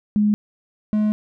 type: tone pair in turn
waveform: sine / triangle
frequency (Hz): 209.1 / 212.3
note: G#3 / G#3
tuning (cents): +12 / +38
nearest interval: unison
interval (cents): 26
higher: second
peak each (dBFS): -14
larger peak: neither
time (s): 0.16-0.34 / 0.93-1.12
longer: second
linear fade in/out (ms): 0
effects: none